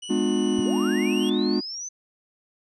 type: tone with pitch glide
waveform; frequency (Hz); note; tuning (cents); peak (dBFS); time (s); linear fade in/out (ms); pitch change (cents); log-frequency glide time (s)
sawtooth; 2949 to 2824; F#7 to F7; -6 to +19; -31; 0.02-1.3; 10; -75; 0.59-0.79
type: chord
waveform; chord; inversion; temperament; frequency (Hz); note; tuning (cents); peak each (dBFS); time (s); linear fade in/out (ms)
triangle; G# diminished seventh; none; just; 207.7 / 249.2 / 299 / 358.8; G#3 / B3 / D4 / F4; 0 / +16 / +31 / +47; -24; 0.09-1.61; 20
type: linear sweep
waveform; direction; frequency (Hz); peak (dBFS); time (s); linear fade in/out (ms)
sine; up; 42.97 to 6190; -31; 0.58-1.89; 10
effects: resampled to 24000 Hz